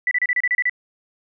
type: tone bursts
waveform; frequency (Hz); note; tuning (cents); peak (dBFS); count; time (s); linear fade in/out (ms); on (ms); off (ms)
sine; 1975.5; B6; 0; -16; 9; 0.07-0.696; 2; 42; 31
effects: none